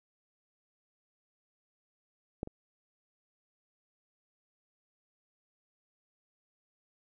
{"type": "clicks", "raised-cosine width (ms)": 2, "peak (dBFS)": [-20, -29], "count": 2, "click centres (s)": [2.431, 2.474], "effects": []}